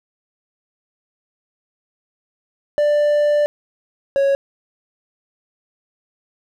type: tone pair in turn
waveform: triangle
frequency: 590 / 552.7 Hz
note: D5 / C#5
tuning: +8 / -5 cents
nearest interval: minor second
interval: 113 cents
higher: first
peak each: -11 dBFS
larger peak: neither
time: 2.78-3.46 / 4.16-4.35 s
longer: first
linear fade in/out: 0 ms
effects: none